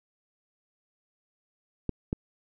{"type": "clicks", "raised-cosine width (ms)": 3, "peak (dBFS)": -15, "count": 2, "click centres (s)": [1.893, 2.129], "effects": []}